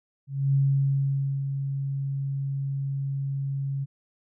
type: tone with ADSR envelope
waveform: sine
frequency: 137.7 Hz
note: C#3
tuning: 11 cents flat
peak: -18 dBFS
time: 0.27-3.86 s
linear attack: 270 ms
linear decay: 890 ms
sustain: -8 dB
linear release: 29 ms
effects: none